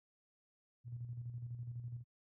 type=tone with tremolo; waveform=sine; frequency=120 Hz; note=B2; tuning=49 cents flat; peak=-40 dBFS; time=0.84-2.04 s; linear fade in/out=50 ms; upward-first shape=square; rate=12 Hz; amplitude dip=50%; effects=high-pass 60 Hz 12 dB/octave